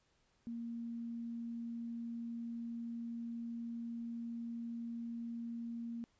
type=tone; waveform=sine; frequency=233.1 Hz; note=A#3; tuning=in tune; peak=-40 dBFS; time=0.47-6.04 s; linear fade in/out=0 ms; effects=pink hiss -75 dBFS RMS until 6.19 s + resampled to 16000 Hz